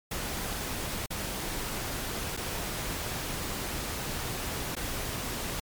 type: noise with dropouts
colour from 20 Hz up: pink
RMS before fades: -34 dBFS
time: 0.11-5.6 s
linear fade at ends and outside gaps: 5 ms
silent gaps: 1.062-1.104 / 2.367-2.372 / 4.753-4.765 s
effects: MP3 96 kbps